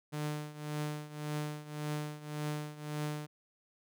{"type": "tone with tremolo", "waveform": "sawtooth", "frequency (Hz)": 150, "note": "D3", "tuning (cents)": 37, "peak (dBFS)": -29, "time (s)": [0.12, 3.27], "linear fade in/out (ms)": 20, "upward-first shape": "triangle", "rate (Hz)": 1.8, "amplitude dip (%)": 85, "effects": []}